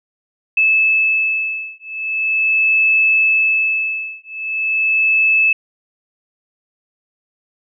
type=beating tone pair; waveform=sine; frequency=2612 / 2612.41 Hz; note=E7 / E7; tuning=-17 / -16 cents; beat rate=0.41 Hz; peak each=-16 dBFS; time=0.57-5.53 s; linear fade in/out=5 ms; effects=none